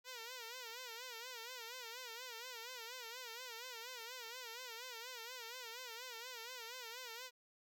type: tone with vibrato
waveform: 5% pulse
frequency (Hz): 481.2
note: B4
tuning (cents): -45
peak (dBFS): -36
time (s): 0.04-7.31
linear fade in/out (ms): 50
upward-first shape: sine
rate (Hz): 4.2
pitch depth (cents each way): 120
effects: none